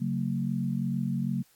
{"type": "chord", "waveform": "sine", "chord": "F# major", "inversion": "second", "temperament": "equal with one note detuned", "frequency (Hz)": [138.59, 185, 227.5], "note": ["C#3", "F#3", "A#3"], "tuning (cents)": [0, 0, -42], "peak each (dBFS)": -31, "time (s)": [0, 1.43], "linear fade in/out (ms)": 20, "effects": ["white hiss -63 dBFS RMS until 1.55 s", "AAC 64 kbps"]}